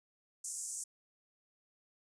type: band-pass noise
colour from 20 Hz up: white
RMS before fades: -42 dBFS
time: 0.44-0.84 s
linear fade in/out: 5 ms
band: 6300 to 9000 Hz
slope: 48 dB/octave
effects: none